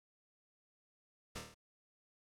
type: noise with echo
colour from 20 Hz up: pink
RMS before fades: -43 dBFS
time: 1.35-1.39 s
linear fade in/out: 10 ms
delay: 26 ms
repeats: 6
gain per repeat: -3 dB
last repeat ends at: 1.546 s
effects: low-pass 9000 Hz 12 dB/octave